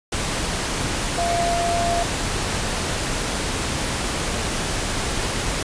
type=tone in noise; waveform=sine; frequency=688 Hz; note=F5; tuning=26 cents flat; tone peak=-20 dBFS; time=1.18-2.03 s; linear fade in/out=5 ms; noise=pink; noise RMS=-24 dBFS; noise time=0.12-5.63 s; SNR=+1 dB; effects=resampled to 22050 Hz